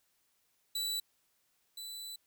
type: tone pair in turn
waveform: sawtooth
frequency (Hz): 3951 / 3981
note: B7 / B7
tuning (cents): 0 / +13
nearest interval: unison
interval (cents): 13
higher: second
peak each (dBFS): -30 / -39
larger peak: first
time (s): 0.75-1 / 1.77-2.16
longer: second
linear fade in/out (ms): 5
effects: white hiss -75 dBFS RMS until 2.26 s